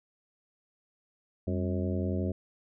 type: harmonic tone with a mistuned harmonic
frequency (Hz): 90.9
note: F#2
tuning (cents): -30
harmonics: 1 / 2 / 3 / 4 / 5 / 6 / 7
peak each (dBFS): -31 / -33 / -37 / -37 / -42 / -41 / -42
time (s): 1.47-2.32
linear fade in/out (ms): 5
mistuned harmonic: 2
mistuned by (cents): +130
effects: none